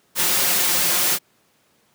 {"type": "noise with comb filter", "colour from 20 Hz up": "white", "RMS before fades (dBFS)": -19, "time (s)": [0.15, 1.19], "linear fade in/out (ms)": 50, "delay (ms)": 5.6, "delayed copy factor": 0.6, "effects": ["pink hiss -61 dBFS RMS until 1.94 s", "high-pass 150 Hz 12 dB/octave"]}